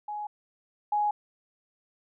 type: tone pair in turn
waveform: sine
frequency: 837 / 834 Hz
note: G#5 / G#5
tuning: +13 / +7 cents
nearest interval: unison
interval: 6 cents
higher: first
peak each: -32 / -23 dBFS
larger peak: second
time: 0.08-0.27 / 0.92-1.11 s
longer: neither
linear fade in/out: 5 ms
effects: none